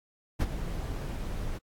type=noise with ADSR envelope; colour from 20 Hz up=brown; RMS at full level=-23 dBFS; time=0.39-1.59 s; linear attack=25 ms; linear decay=36 ms; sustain=-11 dB; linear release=22 ms; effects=AAC 64 kbps